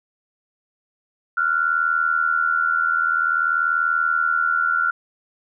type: tone pair together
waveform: sine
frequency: 1379.5 / 1460 Hz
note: F6 / F#6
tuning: -22 / -24 cents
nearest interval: minor second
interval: 98 cents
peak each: -19 / -21 dBFS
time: 1.37-4.91 s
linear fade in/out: 5 ms
effects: none